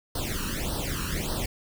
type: noise with flanger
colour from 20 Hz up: pink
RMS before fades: -30 dBFS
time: 0.15-1.46 s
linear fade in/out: 5 ms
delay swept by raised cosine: 0.21 to 0.73 ms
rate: 1.7 Hz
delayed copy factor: +1
effects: none